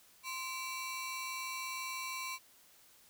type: ring-modulated tone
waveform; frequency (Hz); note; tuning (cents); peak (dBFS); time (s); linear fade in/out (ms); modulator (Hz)
sawtooth; 1678; G#6; +17; -32; 0.23-2.39; 50; 633
effects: white hiss -63 dBFS RMS until 3.09 s